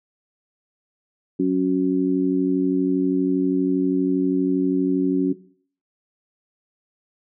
harmonic tone, 92.5 Hz, F#2, in tune, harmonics 2 / 3 / 4, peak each -24 / -19 / -23 dBFS, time 1.39-5.33 s, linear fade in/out 10 ms, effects noise-tail reverb RT60 0.5 s tail -17 dB re dry

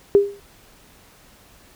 sine tone with exponential decay, 402.5 Hz, G4, 46 cents sharp, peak -6 dBFS, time 0.15-0.4 s, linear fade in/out 0 ms, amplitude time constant 53 ms, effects pink hiss -51 dBFS RMS until 1.75 s

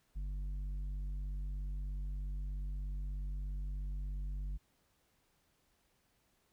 sine tone with tanh clipping, 48.41 Hz, G1, 21 cents flat, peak -38 dBFS, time 0.15-4.58 s, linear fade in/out 20 ms, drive 7 dB, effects pink hiss -75 dBFS RMS until 6.52 s

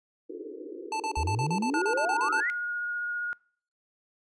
white band-pass noise, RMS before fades -40 dBFS, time 0.29-2.43 s, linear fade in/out 10 ms, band 290 to 480 Hz, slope 96 dB/octave
square tone bursts, 880 Hz, A5, in tune, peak -29 dBFS, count 13, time 0.92-2.403 s, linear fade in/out 2 ms, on 79 ms, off 38 ms
sine exponential sweep, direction up, 69.3 to 2093 Hz, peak -27 dBFS, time 1.17-2.5 s, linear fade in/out 0 ms
sine tone with vibrato, 1438 Hz, F#6, 50 cents flat, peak -29 dBFS, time 1.74-3.33 s, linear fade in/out 0 ms, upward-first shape sine, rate 15 Hz, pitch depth 9 cents each way
effects noise-tail reverb RT60 0.5 s tail -25 dB re dry + resampled to 22050 Hz

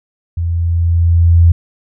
sine tone with level ramp, 84.7 Hz, E2, 48 cents sharp, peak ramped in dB -14 to -3 dBFS, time 0.37-1.52 s, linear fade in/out 5 ms, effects none

